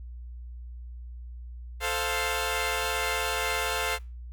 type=chord; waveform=10% pulse; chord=F major; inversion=first; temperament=equal; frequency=440 / 523.3 / 698.5 Hz; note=A4 / C5 / F5; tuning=0 / 0 / 0 cents; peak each=-23 dBFS; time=1.8-3.99 s; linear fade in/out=50 ms; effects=added 60 Hz sine -38 dBFS peak until 4.32 s + Opus 48 kbps